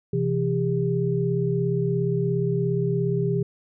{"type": "tone cluster", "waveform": "sine", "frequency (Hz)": [130.2, 167.3, 401.4], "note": ["C3", "E3", "G4"], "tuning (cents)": [-8, 26, 41], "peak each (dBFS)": -25, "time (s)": [0.13, 3.43], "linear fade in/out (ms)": 5, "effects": []}